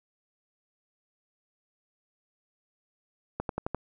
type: accelerating click train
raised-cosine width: 1 ms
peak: -16 dBFS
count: 5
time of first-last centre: 3.4-3.747 s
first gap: 92 ms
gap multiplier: 0.96
effects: none